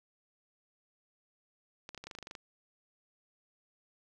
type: clicks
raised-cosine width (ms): 0.2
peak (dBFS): -27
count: 12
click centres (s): 1.891 / 1.947 / 1.977 / 2.04 / 2.07 / 2.112 / 2.151 / 2.187 / 2.227 / 2.271 / 2.311 / 2.352
effects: none